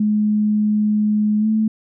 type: tone with pitch glide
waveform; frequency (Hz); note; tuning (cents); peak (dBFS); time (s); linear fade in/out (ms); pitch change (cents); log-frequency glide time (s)
sine; 211.3 to 218; G#3 to A3; +30 to -16; -14; 0-1.68; 5; +54; 1.39-1.47
effects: none